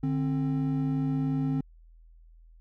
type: tone pair together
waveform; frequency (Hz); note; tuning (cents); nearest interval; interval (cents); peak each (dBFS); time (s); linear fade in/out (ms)
triangle; 148.4 / 265.3; D3 / C4; +18 / +24; minor seventh; 1006; -26; 0.03-1.61; 5
effects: added 41 Hz sine -51 dBFS peak until 2.6 s